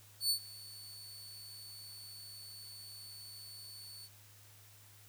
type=tone with ADSR envelope; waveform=sawtooth; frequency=4464 Hz; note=C#8; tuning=11 cents sharp; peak=-25 dBFS; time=0.2-4.09 s; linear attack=100 ms; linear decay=88 ms; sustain=-21 dB; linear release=45 ms; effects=added 103 Hz sine -61 dBFS peak until 5.08 s + white hiss -61 dBFS RMS until 5.08 s